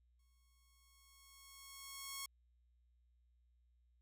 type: tone with exponential growth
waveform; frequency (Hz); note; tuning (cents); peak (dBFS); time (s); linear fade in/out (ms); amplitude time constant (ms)
5% pulse; 1096; C#6; -20; -31; 0.19-2.26; 5; 450
effects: added 60 Hz sine -70 dBFS peak until 4.01 s